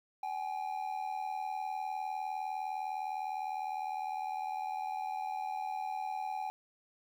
triangle ring-modulated tone, 803 Hz, G5, 41 cents sharp, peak -30 dBFS, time 0.23-6.5 s, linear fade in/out 0 ms, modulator 39.9 Hz, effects 11-bit

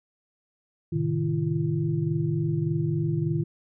sine tone cluster, 110.1 / 131.8 / 155.2 / 340 Hz, A2 / C3 / D#3 / F4, +2 / +13 / -4 / -46 cents, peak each -31 / -31 / -25 / -31 dBFS, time 0.92-3.44 s, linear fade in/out 10 ms, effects none

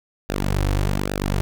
sawtooth tone with flanger, 49 Hz, G1, in tune, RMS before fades -22 dBFS, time 0.29-1.41 s, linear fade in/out 0 ms, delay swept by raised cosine 0.92 to 5.02 ms, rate 1.2 Hz, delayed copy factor -0.8, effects none

